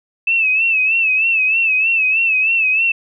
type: tone with vibrato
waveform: sine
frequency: 2617 Hz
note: E7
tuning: 13 cents flat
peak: -12 dBFS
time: 0.27-2.92 s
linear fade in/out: 5 ms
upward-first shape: sine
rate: 3.2 Hz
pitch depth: 73 cents each way
effects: none